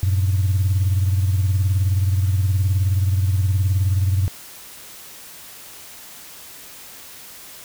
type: beating tone pair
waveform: sine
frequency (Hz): 93.8 / 112.8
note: F#2 / A2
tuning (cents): +24 / +44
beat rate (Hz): 19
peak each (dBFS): -15 / -23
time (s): 0.03-4.28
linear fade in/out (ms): 0
effects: tanh soft clip ceiling -10 dBFS + white hiss -40 dBFS RMS until 7.64 s